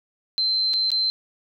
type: tone with dropouts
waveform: sine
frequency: 4102 Hz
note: C8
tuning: 35 cents flat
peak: -19 dBFS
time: 0.38-1.1 s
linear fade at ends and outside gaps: 0 ms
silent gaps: 0.734-0.738 / 0.904-0.917 s
effects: none